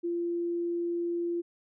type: tone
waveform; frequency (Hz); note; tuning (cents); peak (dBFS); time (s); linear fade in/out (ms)
sine; 343.8; F4; -27; -28; 0.03-1.42; 20
effects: none